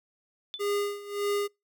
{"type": "tone with exponential decay", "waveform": "sine", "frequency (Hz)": 3500, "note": "A7", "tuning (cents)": -10, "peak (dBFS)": -30, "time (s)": [0.54, 0.66], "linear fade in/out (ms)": 0, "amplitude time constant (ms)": 24}
{"type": "tone with tremolo", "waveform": "square", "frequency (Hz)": 407.5, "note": "G#4", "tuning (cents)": -33, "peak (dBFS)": -26, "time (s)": [0.59, 1.48], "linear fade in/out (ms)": 20, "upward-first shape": "sine", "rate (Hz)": 1.7, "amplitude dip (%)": 85}
{"effects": ["noise-tail reverb RT60 0.2 s tail -26 dB re dry"]}